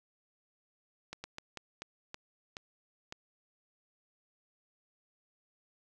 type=slowing click train; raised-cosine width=0.2 ms; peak=-24 dBFS; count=8; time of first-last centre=1.13-3.124 s; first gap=110 ms; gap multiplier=1.31; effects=none